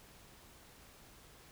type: silence
effects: pink hiss -59 dBFS RMS until 1.51 s